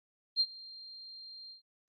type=tone with ADSR envelope; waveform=sine; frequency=4186 Hz; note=C8; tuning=in tune; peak=-23 dBFS; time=0.36-1.62 s; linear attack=45 ms; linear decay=50 ms; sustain=-23 dB; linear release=120 ms; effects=Opus 48 kbps